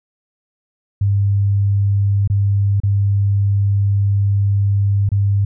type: tone with dropouts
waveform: sine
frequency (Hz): 100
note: G2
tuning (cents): +35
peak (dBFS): -12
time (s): 1.01-5.45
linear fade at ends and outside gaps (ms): 5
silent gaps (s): 2.276-2.299 / 2.802-2.834 / 5.091-5.117
effects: none